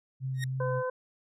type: tone with vibrato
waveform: sine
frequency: 130.81 Hz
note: C3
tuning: in tune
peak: -30 dBFS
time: 0.2-0.83 s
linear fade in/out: 50 ms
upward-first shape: sine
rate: 3.2 Hz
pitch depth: 16 cents each way
type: tone with exponential growth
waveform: sawtooth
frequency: 1864.7 Hz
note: A#6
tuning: in tune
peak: -27 dBFS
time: 0.34-0.44 s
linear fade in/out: 2 ms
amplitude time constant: 20 ms
type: harmonic tone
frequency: 509 Hz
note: C5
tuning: 48 cents flat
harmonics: 1 / 2 / 3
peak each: -30 / -36 / -40 dBFS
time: 0.6-0.9 s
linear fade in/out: 5 ms
effects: resampled to 32000 Hz